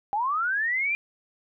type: linear sweep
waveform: sine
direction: up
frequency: 784 to 2415 Hz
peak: -23 dBFS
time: 0.13-0.95 s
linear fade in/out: 0 ms
effects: none